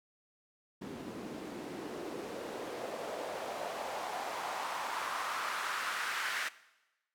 white noise with band-pass filter sweep, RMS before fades -39 dBFS, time 0.81-6.49 s, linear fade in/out 10 ms, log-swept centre 240 to 1700 Hz, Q 2.2, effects noise-tail reverb RT60 1.0 s tail -18 dB re dry

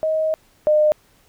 sine tone pair in turn, 630 / 607.5 Hz, D#5 / D#5, +21 / -42 cents, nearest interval minor second, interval 63 cents, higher first, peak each -17 / -12 dBFS, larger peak second, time 0.03-0.34 / 0.67-0.92 s, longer first, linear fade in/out 0 ms, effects pink hiss -57 dBFS RMS until 1.28 s

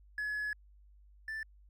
triangle tone pair in turn, 1697 / 1764.1 Hz, G#6 / A6, +37 / +4 cents, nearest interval minor second, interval 67 cents, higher second, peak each -31 / -35 dBFS, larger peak first, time 0.18-0.53 / 1.28-1.43 s, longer first, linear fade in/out 2 ms, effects tanh soft clip ceiling -28 dBFS + added 50 Hz sine -57 dBFS peak until 1.69 s

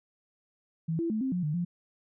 sine tone with pitch steps, 162.6 / 334.5 / 217.5 / 263.8 / 179.1 / 150.4 / 174.5 Hz, E3 / E4 / A3 / C4 / F3 / D3 / F3, -23 / +25 / -20 / +14 / +44 / +42 / -1 cents, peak -27 dBFS, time 0.88-1.65 s, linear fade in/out 10 ms, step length 110 ms, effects none

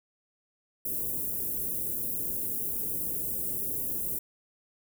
white band-stop noise, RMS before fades -32 dBFS, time 0.85-4.19 s, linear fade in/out 5 ms, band 460 to 11000 Hz, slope 24 dB/octave, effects none

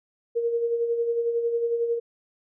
sine tone with tremolo, 467.7 Hz, A#4, 6 cents sharp, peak -20 dBFS, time 0.35-2 s, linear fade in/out 20 ms, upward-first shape sine, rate 11 Hz, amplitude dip 50%, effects none

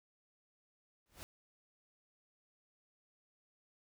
pink noise with exponential growth, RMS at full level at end -45 dBFS, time 1.06-1.23 s, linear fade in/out 0 ms, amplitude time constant 36 ms, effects none

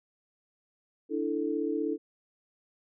sine chord, D suspended second, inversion none, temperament equal, 293.7 / 329.6 / 440 Hz, D4 / E4 / A4, 0 / 0 / 0 cents, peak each -32 dBFS, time 1.09-1.98 s, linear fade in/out 50 ms, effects none

